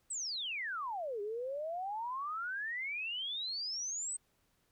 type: exponential two-way sweep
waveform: sine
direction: down then up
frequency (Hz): 8340 to 399.2 to 8340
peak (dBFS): -36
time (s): 0.1-4.17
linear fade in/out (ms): 10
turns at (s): 1.21
effects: pink hiss -75 dBFS RMS until 4.71 s